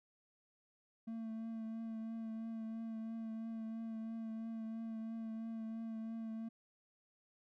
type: tone with vibrato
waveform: triangle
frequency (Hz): 224.4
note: A3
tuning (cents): +34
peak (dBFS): -39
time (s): 1.07-6.49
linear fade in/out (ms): 10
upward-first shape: triangle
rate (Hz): 3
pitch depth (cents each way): 25
effects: none